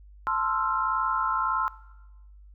sine chord, F major seventh, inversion first, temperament equal with one note detuned, 880 / 1046.5 / 1318.5 / 1380.1 Hz, A5 / C6 / E6 / F6, 0 / 0 / 0 / -21 cents, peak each -32 / -27 / -29 / -30 dBFS, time 0.27-1.68 s, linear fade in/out 0 ms, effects noise-tail reverb RT60 1.0 s tail -19 dB re dry + added 50 Hz sine -47 dBFS peak until 2.54 s

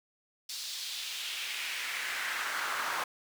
brown noise with high-pass filter sweep, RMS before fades -36 dBFS, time 0.49-3.04 s, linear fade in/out 5 ms, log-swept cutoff 4700 to 1100 Hz, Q 2, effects none

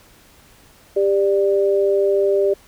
sine tone pair together, 396.5 / 590.5 Hz, G4 / D5, +20 / +9 cents, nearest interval perfect fifth, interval 689 cents, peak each -15 / -19 dBFS, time 0.96-2.54 s, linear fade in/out 10 ms, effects pink hiss -50 dBFS RMS until 2.67 s

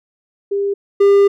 sine / triangle tone pair in turn, 400 / 400 Hz, G4 / G4, +35 / +35 cents, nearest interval unison, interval 0 cents, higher neither, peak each -15 / -5 dBFS, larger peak second, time 0.51-0.74 / 1-1.28 s, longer second, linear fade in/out 10 ms, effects none

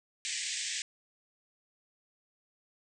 white band-pass noise, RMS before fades -36 dBFS, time 0.25-0.82 s, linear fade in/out 0 ms, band 1700 to 8400 Hz, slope 96 dB/octave, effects none

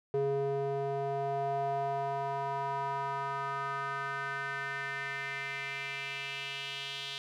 square tone with band-pass filter sweep, 138.59 Hz, C#3, in tune, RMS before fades -35 dBFS, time 0.14-7.18 s, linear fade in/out 0 ms, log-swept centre 450 to 3400 Hz, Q 3.5, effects none

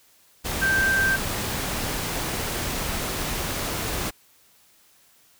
sine tone in noise, 1568 Hz, G6, in tune, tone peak -19 dBFS, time 0.61-1.17 s, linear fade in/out 20 ms, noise pink, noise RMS -28 dBFS, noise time 0.44-4.11 s, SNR +6 dB, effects white hiss -58 dBFS RMS until 5.39 s

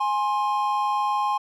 triangle tone pair together, 830.6 / 1057.4 Hz, G#5 / C6, 0 / +18 cents, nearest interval major third, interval 418 cents, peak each -22 dBFS, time 0-1.38 s, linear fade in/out 10 ms, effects none

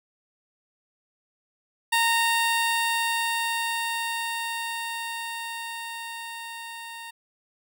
15% pulse tone with level ramp, 922 Hz, A#5, 19 cents flat, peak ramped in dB -13 to -31 dBFS, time 1.92-7.11 s, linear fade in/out 10 ms, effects none

